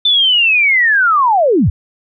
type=linear sweep; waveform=sine; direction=down; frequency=3561 to 58.27 Hz; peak=-8 dBFS; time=0.05-1.7 s; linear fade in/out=5 ms; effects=none